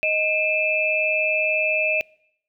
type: tone cluster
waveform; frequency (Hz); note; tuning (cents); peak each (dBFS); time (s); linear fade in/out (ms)
sine; 623 / 2413 / 2619; D#5 / D7 / E7; +2 / +46 / -12; -24 / -24 / -21; 0.03-2.01; 0
effects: noise-tail reverb RT60 0.7 s tail -24 dB re dry